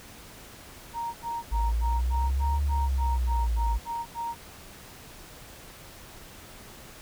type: tone bursts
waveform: sine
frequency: 932.3 Hz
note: A#5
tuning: in tune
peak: -29 dBFS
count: 12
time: 0.93-4.352 s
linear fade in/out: 50 ms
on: 210 ms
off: 82 ms
type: exponential two-way sweep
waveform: sine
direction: up then down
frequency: 52.4 to 72.2 to 53.3 Hz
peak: -23 dBFS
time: 1.51-3.79 s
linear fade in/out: 20 ms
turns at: 2.6 s
effects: pink hiss -47 dBFS RMS until 7.01 s